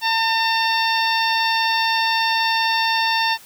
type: harmonic tone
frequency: 903 Hz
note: A5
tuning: 45 cents sharp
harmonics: 1 / 2 / 3 / 4 / 5 / 6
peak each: -20 / -23 / -25 / -26 / -27 / -28 dBFS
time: 0.01-3.38 s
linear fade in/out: 50 ms
effects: white hiss -45 dBFS RMS until 3.45 s